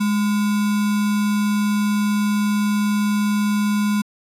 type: tone with sample-and-hold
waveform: sine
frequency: 207.7 Hz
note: G#3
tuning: in tune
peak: -16 dBFS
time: 0-4.02 s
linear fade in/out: 10 ms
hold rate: 1225 Hz
effects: resampled to 32000 Hz